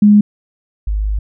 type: tone pair in turn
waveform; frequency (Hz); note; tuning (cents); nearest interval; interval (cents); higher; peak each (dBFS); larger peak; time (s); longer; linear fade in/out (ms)
sine; 207.5 / 51.62; G#3 / G#1; -1 / -10; 2 octaves; 2409; first; -4 / -14; first; 0.02-0.21 / 0.87-1.19; second; 5
effects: none